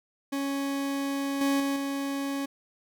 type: tone with level steps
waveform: 40% pulse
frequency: 277.2 Hz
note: C#4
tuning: in tune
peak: -27 / -22 / -25 / -28 dBFS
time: 0.32-2.46 s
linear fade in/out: 10 ms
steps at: 1.41 / 1.6 / 1.76 s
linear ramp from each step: 2 ms
effects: none